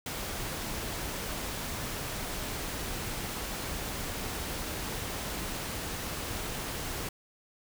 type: noise with ADSR envelope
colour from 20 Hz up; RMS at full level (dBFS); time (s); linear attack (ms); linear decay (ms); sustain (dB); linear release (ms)
pink; -34; 0.06-7.09; 4; 3; -2; 4
effects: none